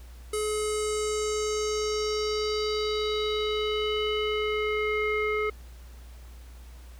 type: tone with low-pass filter sweep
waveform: square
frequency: 425.8 Hz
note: G#4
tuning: 43 cents sharp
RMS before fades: -28 dBFS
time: 0.33-5.5 s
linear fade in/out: 5 ms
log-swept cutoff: 9800 to 1900 Hz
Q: 4
effects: added 60 Hz sine -43 dBFS peak until 6.99 s + pink hiss -56 dBFS RMS until 6.99 s